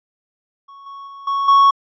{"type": "tone with level steps", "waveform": "triangle", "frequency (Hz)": 1108.7, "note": "C#6", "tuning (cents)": 0, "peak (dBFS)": [-36, -30, -32, -15, -6], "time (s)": [0.68, 1.71], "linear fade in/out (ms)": 10, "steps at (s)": [0.86, 1.07, 1.27, 1.48], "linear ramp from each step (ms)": 5, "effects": ["resampled to 16000 Hz"]}